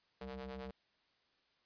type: ring-modulated tone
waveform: sawtooth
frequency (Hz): 131.9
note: C3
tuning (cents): +14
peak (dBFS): -37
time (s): 0.21-0.71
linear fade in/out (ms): 5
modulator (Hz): 325
effects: white hiss -75 dBFS RMS until 1.65 s + resampled to 11025 Hz